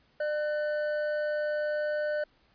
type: tone pair together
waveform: triangle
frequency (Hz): 599.9 / 1500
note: D5 / F#6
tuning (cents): +37 / +23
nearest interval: octave + major third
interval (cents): 1586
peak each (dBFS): -26 / -35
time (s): 0.2-2.24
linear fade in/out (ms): 5
effects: pink hiss -66 dBFS RMS until 2.54 s + resampled to 11025 Hz